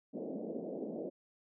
pink band-pass noise, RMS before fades -41 dBFS, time 0.13-1.1 s, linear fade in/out 20 ms, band 190 to 620 Hz, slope 48 dB/octave, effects none

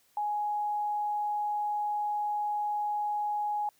sine tone, 834 Hz, G#5, 7 cents sharp, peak -28 dBFS, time 0.17-3.69 s, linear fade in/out 2 ms, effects white hiss -67 dBFS RMS until 3.79 s

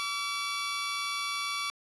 15% pulse tone pair together, 1147 / 1364 Hz, D6 / F6, -41 / -41 cents, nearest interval minor third, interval 300 cents, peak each -25 / -33 dBFS, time 0-1.7 s, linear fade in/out 0 ms, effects resampled to 24000 Hz + 9-bit

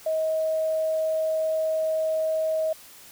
sine tone, 634 Hz, D#5, 32 cents sharp, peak -22 dBFS, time 0.06-2.73 s, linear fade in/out 5 ms, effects white hiss -48 dBFS RMS until 3.11 s

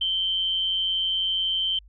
sine tone with amplitude modulation, 3106 Hz, G7, 17 cents flat, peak -20 dBFS, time 0.01-1.79 s, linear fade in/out 5 ms, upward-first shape sine, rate 182 Hz, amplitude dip 45%, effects added 50 Hz sine -48 dBFS peak until 1.88 s

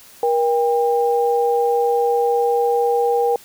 sine tone pair together, 475.1 / 799 Hz, A#4 / G5, +33 / +33 cents, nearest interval major sixth, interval 900 cents, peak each -16 / -19 dBFS, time 0.23-3.36 s, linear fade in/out 2 ms, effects white hiss -45 dBFS RMS until 3.44 s

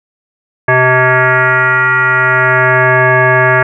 sine tone with frequency modulation, 128.2 Hz, C3, 35 cents flat, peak -6 dBFS, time 0.68-3.63 s, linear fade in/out 5 ms, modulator 256 Hz, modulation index 7.4, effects none

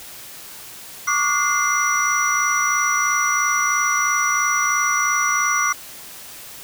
sine tone cluster, 1128 / 1191 / 1442 / 2078 / 5850 Hz, C#6 / D6 / F#6 / C7 / F#8, +30 / +24 / -45 / -12 / -21 cents, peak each -23 dBFS, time 1.07-5.73 s, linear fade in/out 10 ms, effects white hiss -38 dBFS RMS until 6.63 s

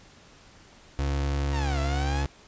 35% pulse tone, 70.3 Hz, C#2, 25 cents sharp, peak -23 dBFS, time 0.99-2.26 s, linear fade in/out 0 ms
sawtooth linear two-way sweep, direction down then up, 971 to 658 to 871 Hz, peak -29 dBFS, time 1.51-2.26 s, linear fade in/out 50 ms, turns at 1.8 s
effects pink hiss -53 dBFS RMS until 2.47 s + resampled to 16000 Hz

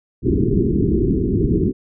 white low-pass noise, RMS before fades -17 dBFS, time 0.22-1.73 s, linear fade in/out 50 ms, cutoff 410 Hz, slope 96 dB/octave, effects none

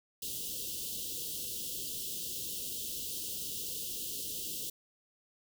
white band-stop noise, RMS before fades -39 dBFS, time 0.22-4.7 s, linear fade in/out 5 ms, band 530 to 2800 Hz, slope 96 dB/octave, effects none

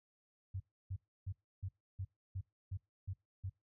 sine tone bursts, 95 Hz, F#2, 46 cents sharp, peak -38 dBFS, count 9, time 0.54-3.498 s, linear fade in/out 10 ms, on 62 ms, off 300 ms, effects noise-tail reverb RT60 0.2 s tail -22 dB re dry

